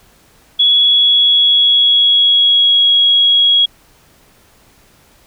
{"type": "tone with pitch glide", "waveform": "sine", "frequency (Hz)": [3370, 3314], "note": ["G#7", "G#7"], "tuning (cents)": [25, -4], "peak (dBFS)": -7, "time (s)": [0.59, 3.66], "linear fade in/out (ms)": 10, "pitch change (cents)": -29, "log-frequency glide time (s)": [0.78, 2.87], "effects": ["pink hiss -49 dBFS RMS until 5.26 s"]}